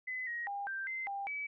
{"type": "tone with pitch steps", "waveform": "sine", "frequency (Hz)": [2021, 1888, 804, 1572, 2072, 796, 2289], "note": ["B6", "A#6", "G5", "G6", "C7", "G5", "D7"], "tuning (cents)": [39, 22, 44, 4, -17, 26, -45], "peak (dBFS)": -36, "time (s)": [0.07, 1.47], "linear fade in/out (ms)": 10, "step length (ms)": 200, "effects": []}